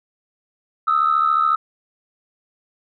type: tone pair together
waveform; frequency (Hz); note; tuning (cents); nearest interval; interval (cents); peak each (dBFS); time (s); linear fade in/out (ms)
sine; 1244.5 / 1318.5; D#6 / E6; 0 / 0; minor second; 100; -17 / -16; 0.87-1.56; 10
effects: tanh soft clip ceiling -8 dBFS